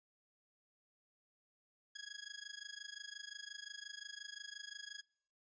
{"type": "tone with amplitude modulation", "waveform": "15% pulse", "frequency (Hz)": 1661.2, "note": "G#6", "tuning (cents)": 0, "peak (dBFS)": -37, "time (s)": [1.95, 5.02], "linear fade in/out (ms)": 10, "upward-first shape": "sine", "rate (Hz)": 25.7, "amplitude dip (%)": 90, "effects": ["noise-tail reverb RT60 0.7 s tail -26 dB re dry", "resampled to 16000 Hz"]}